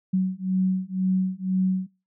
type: beating tone pair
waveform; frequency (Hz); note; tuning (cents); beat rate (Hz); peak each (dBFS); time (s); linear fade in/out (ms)
sine; 186 / 188; F#3 / F#3; +9 / +28; 2; -24; 0.13-1.87; 10
effects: noise-tail reverb RT60 0.3 s tail -25 dB re dry